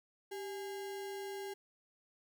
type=tone with sample-and-hold; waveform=sine; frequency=392 Hz; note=G4; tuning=in tune; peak=-40 dBFS; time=0.31-1.54 s; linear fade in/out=10 ms; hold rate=1225 Hz; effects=none